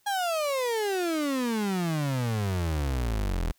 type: exponential sweep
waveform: 35% pulse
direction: down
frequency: 830.6 to 38.89 Hz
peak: -24 dBFS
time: 0.06-3.52 s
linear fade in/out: 10 ms
effects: white hiss -67 dBFS RMS until 3.58 s